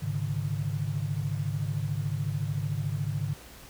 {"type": "chord", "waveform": "sine", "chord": "Ab suspended fourth", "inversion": "none", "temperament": "equal with one note detuned", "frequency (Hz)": [103.83, 138.59, 152.27], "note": ["Ab2", "Db3", "Eb3"], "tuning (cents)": [0, 0, -37], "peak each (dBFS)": -32, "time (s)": [0.02, 3.34], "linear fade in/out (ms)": 10, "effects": ["added 60 Hz sine -55 dBFS peak until 3.69 s", "pink hiss -49 dBFS RMS until 3.69 s"]}